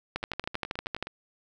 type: two click trains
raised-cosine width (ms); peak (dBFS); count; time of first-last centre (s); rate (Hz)
0.3; -14 / -21; 12 / 9; 0.16-1.026 / 0.23-1.07; 12.7 / 9.52
effects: none